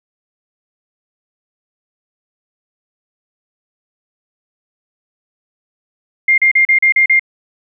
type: tone bursts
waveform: sine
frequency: 2113 Hz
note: C7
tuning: 16 cents sharp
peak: -7 dBFS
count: 7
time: 6.28-7.195 s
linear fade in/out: 5 ms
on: 99 ms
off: 37 ms
effects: none